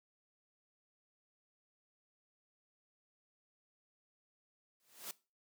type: noise with exponential growth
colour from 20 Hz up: white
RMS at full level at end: -41 dBFS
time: 4.8-5.11 s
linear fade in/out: 1 ms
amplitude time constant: 67 ms
effects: noise-tail reverb RT60 0.3 s tail -20 dB re dry + high-pass 150 Hz 12 dB/octave